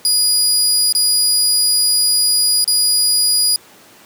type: tone with dropouts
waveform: 25% pulse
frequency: 4900 Hz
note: D#8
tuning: 27 cents flat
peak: -7 dBFS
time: 0.05-3.56 s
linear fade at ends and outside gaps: 1 ms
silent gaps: 0.925-0.95 / 2.643-2.677 s
effects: pink hiss -44 dBFS RMS until 4.05 s + high-pass 200 Hz 12 dB/octave